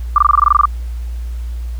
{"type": "tone bursts", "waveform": "sine", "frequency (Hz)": 1182, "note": "D6", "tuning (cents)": 11, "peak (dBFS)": -5, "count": 12, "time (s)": [0.16, 0.655], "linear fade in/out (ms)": 2, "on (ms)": 22, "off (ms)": 21, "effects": ["added 59 Hz sine -20 dBFS peak until 1.79 s", "pink hiss -46 dBFS RMS until 1.79 s"]}